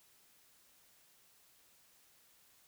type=silence; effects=white hiss -67 dBFS RMS until 2.67 s